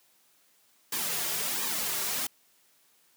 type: noise with flanger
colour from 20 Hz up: white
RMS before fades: -31 dBFS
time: 0.92-2.27 s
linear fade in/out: 5 ms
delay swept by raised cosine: 1.4 to 4 ms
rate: 1.4 Hz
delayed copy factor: -0.7
effects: white hiss -65 dBFS RMS until 3.16 s + high-pass 150 Hz 12 dB/octave